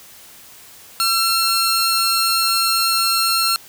sawtooth tone pair together, 1349 / 4277 Hz, E6 / C8, +40 / +37 cents, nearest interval octave + minor sixth, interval 1997 cents, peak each -15 dBFS, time 1-3.56 s, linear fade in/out 0 ms, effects white hiss -43 dBFS RMS until 3.68 s

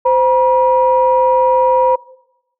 sine tone pair together, 517 / 960 Hz, C5 / B5, -21 / -49 cents, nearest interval major seventh, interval 1072 cents, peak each -11 dBFS, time 0.05-1.96 s, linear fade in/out 10 ms, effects noise-tail reverb RT60 0.9 s tail -21 dB re dry + tanh soft clip ceiling -1 dBFS

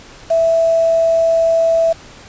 sine tone with quantisation, 659.3 Hz, E5, in tune, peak -10 dBFS, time 0.3-1.93 s, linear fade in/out 10 ms, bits 5, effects pink hiss -39 dBFS RMS until 2.28 s + resampled to 16000 Hz

